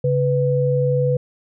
sine tone pair together, 138.59 / 496.3 Hz, C#3 / B4, 0 / +8 cents, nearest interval octave + minor seventh, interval 2208 cents, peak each -18 dBFS, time 0.04-1.17 s, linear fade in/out 5 ms, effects none

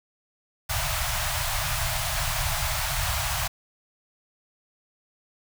pink band-stop noise, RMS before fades -27 dBFS, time 0.69-3.48 s, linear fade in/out 10 ms, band 150 to 600 Hz, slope 96 dB/octave, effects none

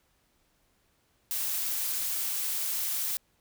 blue noise, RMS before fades -31 dBFS, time 1.31-3.17 s, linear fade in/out 0 ms, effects pink hiss -70 dBFS RMS until 3.4 s

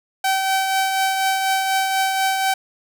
sawtooth tone with tremolo, 769 Hz, G5, 33 cents flat, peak -12 dBFS, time 0.24-2.54 s, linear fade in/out 5 ms, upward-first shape triangle, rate 4.1 Hz, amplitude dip 40%, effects none

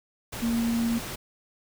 sine tone in noise, 232 Hz, A#3, 8 cents flat, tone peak -23 dBFS, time 0.42-0.99 s, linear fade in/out 10 ms, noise pink, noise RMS -36 dBFS, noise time 0.32-1.16 s, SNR +10 dB, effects none

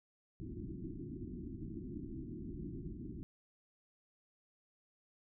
white low-pass noise, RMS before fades -45 dBFS, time 0.4-3.23 s, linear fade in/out 0 ms, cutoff 360 Hz, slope 96 dB/octave, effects none

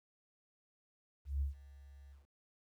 sine tone with ADSR envelope, 69.8 Hz, C#2, 13 cents sharp, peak -30 dBFS, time 1.25-2.27 s, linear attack 160 ms, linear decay 130 ms, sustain -23 dB, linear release 150 ms, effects tanh soft clip ceiling -26 dBFS + 12-bit

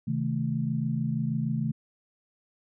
sine chord, A diminished, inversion first, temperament just, 132 / 158.4 / 220 Hz, C3 / Eb3 / A3, +16 / +31 / 0 cents, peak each -30 dBFS, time 0.07-1.72 s, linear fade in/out 10 ms, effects none

